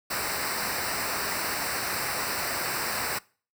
pink noise with comb filter, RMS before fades -30 dBFS, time 0.1-3.19 s, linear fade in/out 10 ms, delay 0.3 ms, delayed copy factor -0.8, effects noise-tail reverb RT60 0.4 s tail -23 dB re dry + high-pass 60 Hz 12 dB/octave

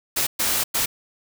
white noise bursts at uneven times, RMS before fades -22 dBFS, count 3, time 0.16-0.27 / 0.39-0.64 / 0.74-0.86 s, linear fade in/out 10 ms, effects none

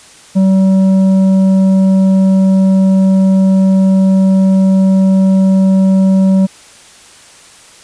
triangle tone with tanh clipping, 190.9 Hz, G3, 46 cents flat, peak -7 dBFS, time 0.35-6.47 s, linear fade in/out 20 ms, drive 11 dB, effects white hiss -39 dBFS RMS until 7.83 s + resampled to 22050 Hz

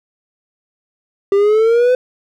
triangle exponential sweep, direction up, 392.9 to 509 Hz, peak -7 dBFS, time 1.32-1.95 s, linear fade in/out 2 ms, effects none

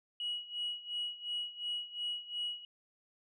sine tone with tremolo, 2912 Hz, F#7, 28 cents flat, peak -32 dBFS, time 0.2-2.65 s, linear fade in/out 2 ms, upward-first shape sine, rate 2.8 Hz, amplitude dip 85%, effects tanh soft clip ceiling -30 dBFS

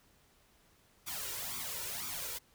white noise with flanger, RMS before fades -40 dBFS, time 1.06-2.39 s, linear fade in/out 20 ms, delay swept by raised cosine 0.85 to 2.15 ms, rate 2 Hz, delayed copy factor +0.75, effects pink hiss -67 dBFS RMS until 2.54 s

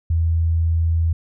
sine tone, 82.41 Hz, E2, in tune, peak -15 dBFS, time 0.1-1.13 s, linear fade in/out 5 ms, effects none

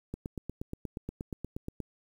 click train, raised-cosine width 3 ms, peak -23 dBFS, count 15, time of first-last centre 0.14-1.803 s, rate 8.42 Hz, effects 9-bit

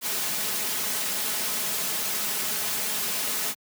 white noise with comb filter, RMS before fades -28 dBFS, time 0.01-3.55 s, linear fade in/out 50 ms, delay 4.7 ms, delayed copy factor +0.5, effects high-pass 100 Hz 12 dB/octave

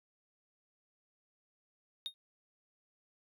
triangle tone with exponential decay, 3706 Hz, A#7, 11 cents flat, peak -30 dBFS, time 2.06-2.14 s, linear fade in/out 0 ms, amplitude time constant 17 ms, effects tanh soft clip ceiling -28 dBFS

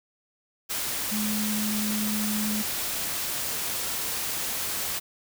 sine tone in noise, 212 Hz, G#3, 36 cents sharp, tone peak -27 dBFS, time 1.11-2.63 s, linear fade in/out 20 ms, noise white, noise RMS -30 dBFS, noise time 0.69-5 s, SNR 0 dB, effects none

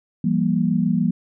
sine tone cluster, 168.4 / 195.4 / 235.7 Hz, E3 / G3 / A#3, +37 / -5 / +19 cents, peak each -21 dBFS, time 0.24-1.11 s, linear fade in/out 5 ms, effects none

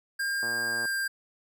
square tone with pitch glide, 1605 to 1592.1 Hz, G6 to G6, +40 to +26 cents, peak -28 dBFS, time 0.19-1.08 s, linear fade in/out 10 ms, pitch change -14 cents, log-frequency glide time 0.7-0.95 s
click train, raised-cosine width 1 ms, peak -26 dBFS, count 51, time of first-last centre 0.43-0.854 s, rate 118 Hz
effects high-pass 150 Hz 12 dB/octave

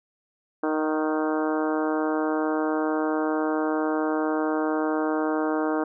harmonic tone with a mistuned harmonic, 155.56 Hz, D#3, in tune, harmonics 2 / 3 / 4 / 5 / 6 / 7 / 8 / 9 / 10, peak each -25 / -29 / -31 / -33 / -35 / -36 / -37 / -38 / -39 dBFS, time 0.63-5.84 s, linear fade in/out 5 ms, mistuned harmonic 5, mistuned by -16 cents, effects none

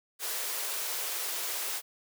white high-pass noise, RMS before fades -34 dBFS, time 0.19-1.82 s, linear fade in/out 50 ms, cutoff 350 Hz, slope 48 dB/octave, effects none

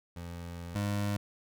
25% pulse tone pair in turn, 86 / 102.27 Hz, F2 / G#2, -26 / -26 cents, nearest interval minor third, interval 300 cents, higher second, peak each -36 / -26 dBFS, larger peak second, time 0.16-0.75 / 0.75-1.17 s, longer first, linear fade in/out 5 ms, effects none

